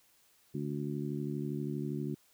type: harmonic tone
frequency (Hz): 72.5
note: D2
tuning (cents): -22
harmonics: 2 / 3 / 4 / 5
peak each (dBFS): -37 / -39 / -40 / -41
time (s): 0.54-2.15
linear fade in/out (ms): 10
effects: white hiss -67 dBFS RMS until 2.33 s